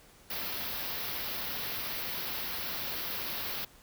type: band-stop noise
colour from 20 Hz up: white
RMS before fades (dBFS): -36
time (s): 0.3-3.65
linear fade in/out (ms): 5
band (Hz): 5300 to 12000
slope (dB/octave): 48
effects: pink hiss -58 dBFS RMS until 3.82 s